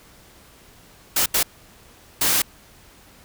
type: noise bursts at uneven times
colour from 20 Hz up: white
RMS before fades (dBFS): -19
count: 3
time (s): 1.16-1.26 / 1.34-1.43 / 2.21-2.42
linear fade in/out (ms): 5
effects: pink hiss -50 dBFS RMS until 3.24 s